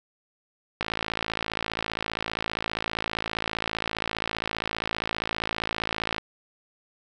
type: click train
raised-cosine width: 0.3 ms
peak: -11 dBFS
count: 297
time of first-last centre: 0.81-6.182 s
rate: 55.1 Hz
effects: none